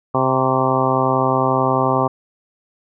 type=harmonic tone with a mistuned harmonic; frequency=131.2 Hz; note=C3; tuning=5 cents sharp; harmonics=1 / 2 / 3 / 4 / 5 / 6 / 7 / 8 / 9; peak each=-23 / -23 / -23 / -23 / -23 / -23 / -23 / -23 / -23 dBFS; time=0.14-2.08 s; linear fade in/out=10 ms; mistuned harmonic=9; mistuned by=-39 cents; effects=none